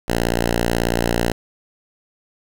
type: tone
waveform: 5% pulse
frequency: 58.27 Hz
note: A#1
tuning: in tune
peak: -6 dBFS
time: 0.08-1.32 s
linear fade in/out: 5 ms
effects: 8-bit